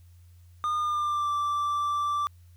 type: tone with pitch glide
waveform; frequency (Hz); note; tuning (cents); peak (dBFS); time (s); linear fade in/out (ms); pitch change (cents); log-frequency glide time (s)
triangle; 1217 to 1170.8; D#6 to D6; -39 to -6; -23; 0.64-2.27; 0; -67; 0.77-1.31
effects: added 87 Hz sine -50 dBFS peak until 2.56 s + white hiss -68 dBFS RMS until 2.56 s